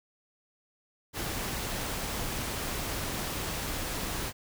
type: noise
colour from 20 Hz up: pink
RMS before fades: -34 dBFS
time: 1.13-4.33 s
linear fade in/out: 50 ms
effects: none